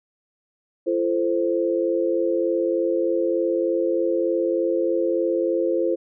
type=chord; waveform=sine; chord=F major; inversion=none; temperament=equal with one note detuned; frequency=341.1 / 440 / 523.3 Hz; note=F4 / A4 / C5; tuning=-41 / 0 / 0 cents; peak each=-22 / -26 / -23 dBFS; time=0.86-5.96 s; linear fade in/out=20 ms; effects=none